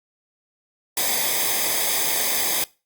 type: noise with comb filter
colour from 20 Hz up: white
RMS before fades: -22 dBFS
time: 0.97-2.64 s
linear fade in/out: 2 ms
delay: 0.71 ms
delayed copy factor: -0.75
effects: noise-tail reverb RT60 0.3 s tail -22 dB re dry + Opus 48 kbps